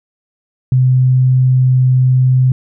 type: tone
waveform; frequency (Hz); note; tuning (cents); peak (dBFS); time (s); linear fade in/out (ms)
sine; 128.5; C3; -31; -7; 0.72-2.52; 2
effects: none